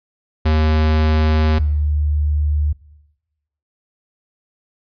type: tone pair in turn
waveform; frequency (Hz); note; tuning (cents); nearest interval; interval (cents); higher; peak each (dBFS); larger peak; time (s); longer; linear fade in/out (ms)
square / sine; 77.78 / 74.36; D#2 / D2; 0 / +22; minor second; 78; first; -13 / -14; first; 0.45-1.59 / 1.59-2.73; neither; 10
effects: noise-tail reverb RT60 1.0 s tail -21 dB re dry + resampled to 11025 Hz